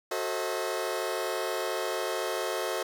sawtooth chord, F# diminished seventh, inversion none, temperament just, 370 / 444 / 532.8 / 639.4 Hz, F#4 / A4 / C5 / Eb5, 0 / +16 / +31 / +47 cents, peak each -31 dBFS, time 0.11-2.83 s, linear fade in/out 5 ms, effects none

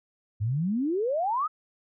sine exponential sweep, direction up, 98 to 1315 Hz, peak -24 dBFS, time 0.4-1.48 s, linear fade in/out 20 ms, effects none

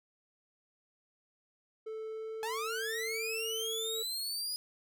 triangle tone with pitch glide, 439.5 to 446.7 Hz, A4 to A4, -2 to +26 cents, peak -36 dBFS, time 1.86-4.03 s, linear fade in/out 10 ms, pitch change +28 cents, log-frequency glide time 2.09-2.74 s
sawtooth linear sweep, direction up, 841 to 4978 Hz, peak -32 dBFS, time 2.43-4.56 s, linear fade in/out 0 ms
effects none

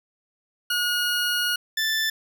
20% pulse tone pair in turn, 1443 / 1762.5 Hz, F#6 / A6, -44 / +2 cents, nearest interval minor third, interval 346 cents, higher second, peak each -17 dBFS, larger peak neither, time 0.7-1.56 / 1.77-2.1 s, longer first, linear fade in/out 5 ms, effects none

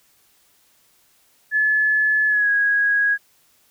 sine tone with pitch glide, 1720 to 1652.8 Hz, A6 to G#6, -40 to -9 cents, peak -15 dBFS, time 1.51-3.18 s, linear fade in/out 50 ms, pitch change -69 cents, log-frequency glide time 2.27-2.5 s, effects white hiss -59 dBFS RMS until 3.7 s

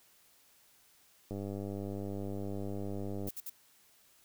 click train, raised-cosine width 2 ms, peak -27 dBFS, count 198, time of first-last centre 1.31-3.286 s, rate 99.7 Hz
violet noise bursts, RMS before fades -41 dBFS, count 3, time 3.27-3.498 s, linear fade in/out 5 ms, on 38 ms, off 57 ms
effects white hiss -65 dBFS RMS until 4.24 s

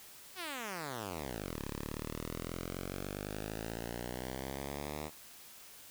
5% pulse exponential two-way sweep, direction down then up, 390.4 to 34.65 to 77.4 Hz, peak -28 dBFS, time 0.35-5.11 s, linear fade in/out 50 ms, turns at 1.61 s, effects white hiss -54 dBFS RMS until 5.9 s

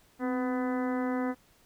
harmonic tone with a mistuned harmonic, 250.3 Hz, B3, 23 cents sharp, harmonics 1 / 2 / 3 / 4 / 5 / 6 / 7 / 8, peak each -29 / -35 / -39 / -41 / -43 / -45 / -46 / -47 dBFS, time 0.19-1.35 s, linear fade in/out 50 ms, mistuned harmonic 1, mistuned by +50 cents, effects pink hiss -63 dBFS RMS until 1.65 s

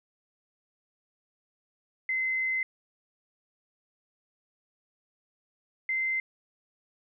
sine tone pair in turn, 2057 / 2075 Hz, C7 / C7, -30 / -15 cents, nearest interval unison, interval 15 cents, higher second, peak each -26 dBFS, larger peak neither, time 2.09-2.63 / 5.89-6.2 s, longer first, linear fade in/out 2 ms, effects none

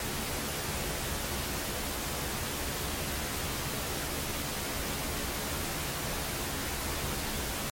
pink noise with comb filter, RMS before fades -34 dBFS, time 0-7.7 s, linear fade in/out 2 ms, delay 14 ms, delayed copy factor +0.5, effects MP3 64 kbps

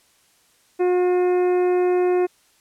harmonic tone with a mistuned harmonic, 360 Hz, F#4, 47 cents flat, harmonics 1 / 2 / 3 / 4 / 5 / 6 / 7, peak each -16 / -27 / -36 / -40 / -41 / -43 / -41 dBFS, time 0.79-2.27 s, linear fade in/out 20 ms, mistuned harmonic 6, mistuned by -38 cents, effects white hiss -59 dBFS RMS until 2.6 s + low-pass 11000 Hz 12 dB/octave

